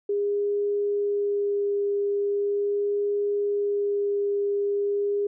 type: tone with vibrato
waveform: sine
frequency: 406.5 Hz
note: G#4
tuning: 37 cents flat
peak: -22 dBFS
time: 0.09-5.27 s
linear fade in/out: 5 ms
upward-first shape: sine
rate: 0.4 Hz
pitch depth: 9 cents each way
effects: none

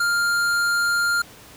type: tone with hard clipping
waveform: triangle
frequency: 1400 Hz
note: F6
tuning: 4 cents sharp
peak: -20 dBFS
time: 0-1.22 s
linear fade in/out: 5 ms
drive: 18 dB
effects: pink hiss -45 dBFS RMS until 1.56 s + high-pass 60 Hz 12 dB/octave

